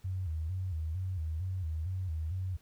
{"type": "tone with vibrato", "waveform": "sine", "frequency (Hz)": 86, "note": "F2", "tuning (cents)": -26, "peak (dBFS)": -32, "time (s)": [0.04, 2.57], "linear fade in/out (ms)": 10, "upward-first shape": "square", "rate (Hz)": 2.2, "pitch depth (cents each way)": 140, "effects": ["pink hiss -66 dBFS RMS until 2.61 s"]}